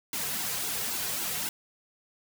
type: noise with flanger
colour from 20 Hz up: white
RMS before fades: -32 dBFS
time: 0.13-1.49 s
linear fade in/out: 2 ms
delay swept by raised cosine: 1.6 to 3.5 ms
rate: 3.7 Hz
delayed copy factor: -0.95
effects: none